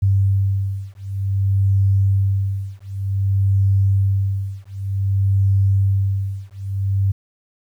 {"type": "beating tone pair", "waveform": "sine", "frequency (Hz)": [97.6, 98.14], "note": ["G2", "G2"], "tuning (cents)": [-7, 2], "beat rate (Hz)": 0.54, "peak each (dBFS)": -18, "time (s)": [0.02, 7.12], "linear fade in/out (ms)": 10, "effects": ["9-bit"]}